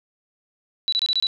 sine tone bursts, 3944 Hz, B7, 3 cents flat, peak -18 dBFS, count 6, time 0.88-1.269 s, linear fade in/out 0 ms, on 44 ms, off 25 ms, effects none

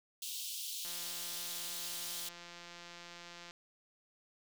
pink high-pass noise, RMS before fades -42 dBFS, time 0.22-2.29 s, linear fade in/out 5 ms, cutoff 3000 Hz, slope 48 dB/octave
click train, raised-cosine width 0.2 ms, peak -33 dBFS, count 461, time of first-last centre 0.85-3.509 s, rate 173 Hz
effects none

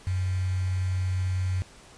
sine tone with quantisation, 92.5 Hz, F#2, in tune, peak -24 dBFS, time 0.07-1.62 s, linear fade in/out 0 ms, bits 7, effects pink hiss -51 dBFS RMS until 1.97 s + resampled to 22050 Hz

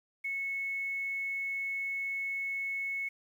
sine tone with quantisation, 2199 Hz, C#7, 14 cents flat, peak -32 dBFS, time 0.24-3.09 s, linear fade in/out 10 ms, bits 10, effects none

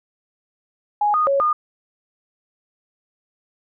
sine tone with pitch steps, 831 / 1234 / 554 / 1219 Hz, G#5 / D#6 / C#5 / D#6, +1 / -15 / -1 / -36 cents, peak -15 dBFS, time 1.01-1.53 s, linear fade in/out 5 ms, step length 130 ms, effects none

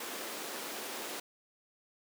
pink high-pass noise, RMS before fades -41 dBFS, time 0-1.2 s, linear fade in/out 5 ms, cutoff 270 Hz, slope 24 dB/octave, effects none

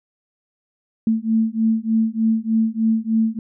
sine beating tone pair, 221.3 / 224.6 Hz, A3 / A3, +10 / +36 cents, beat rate 3.3 Hz, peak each -19 dBFS, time 1.07-3.39 s, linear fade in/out 2 ms, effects none

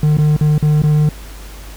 triangle tone with dropouts, 150.9 Hz, D3, 47 cents sharp, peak -7 dBFS, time 0.03-1.09 s, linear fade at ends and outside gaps 2 ms, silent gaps 0.171-0.184 / 0.365-0.41 / 0.58-0.625 / 0.82-0.836 s, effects added 50 Hz sine -31 dBFS peak until 1.76 s + pink hiss -38 dBFS RMS until 1.76 s

